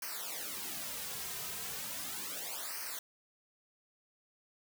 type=noise with flanger; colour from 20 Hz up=white; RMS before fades=-41 dBFS; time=0.02-2.99 s; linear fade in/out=2 ms; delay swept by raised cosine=0.27 to 3.57 ms; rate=0.36 Hz; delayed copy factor=-1; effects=none